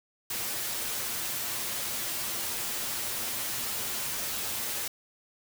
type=noise with comb filter; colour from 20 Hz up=white; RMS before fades=-33 dBFS; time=0.3-4.88 s; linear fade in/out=5 ms; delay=8.6 ms; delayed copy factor=+0.5; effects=none

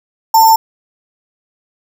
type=tone with sample-and-hold; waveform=sine; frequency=893 Hz; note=A5; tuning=25 cents sharp; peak=-4 dBFS; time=0.34-0.56 s; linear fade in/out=5 ms; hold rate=6300 Hz; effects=none

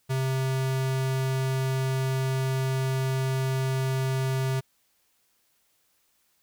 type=tone; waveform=square; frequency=132.1 Hz; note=C3; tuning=17 cents sharp; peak=-25 dBFS; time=0.09-4.61 s; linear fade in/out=20 ms; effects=white hiss -69 dBFS RMS until 6.42 s

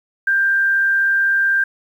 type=tone with frequency modulation; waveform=sine; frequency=1584 Hz; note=G6; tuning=18 cents sharp; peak=-13 dBFS; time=0.27-1.64 s; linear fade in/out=5 ms; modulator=101 Hz; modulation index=0.21; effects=8-bit

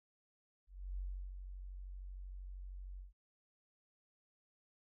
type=tone with ADSR envelope; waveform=sine; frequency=46.45 Hz; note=F#1; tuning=7 cents sharp; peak=-38 dBFS; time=0.67-3.13 s; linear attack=310 ms; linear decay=350 ms; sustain=-7 dB; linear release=140 ms; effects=none

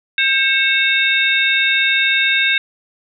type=tone cluster; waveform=sine; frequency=1595 / 2201 / 2672 / 3686 Hz; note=G6 / C#7 / E7 / A#7; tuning=+30 / -13 / +23 / -20 cents; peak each=-18 dBFS; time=0.18-2.58 s; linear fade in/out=2 ms; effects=none

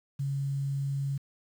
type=tone with quantisation; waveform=sine; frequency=138.59 Hz; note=C#3; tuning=in tune; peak=-28 dBFS; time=0.19-1.18 s; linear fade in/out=10 ms; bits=9; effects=none

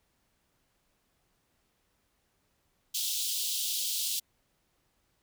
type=high-pass noise; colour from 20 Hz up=pink; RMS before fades=-32 dBFS; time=2.94-4.2 s; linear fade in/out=10 ms; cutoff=3100 Hz; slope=48 dB/octave; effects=pink hiss -74 dBFS RMS until 5.22 s

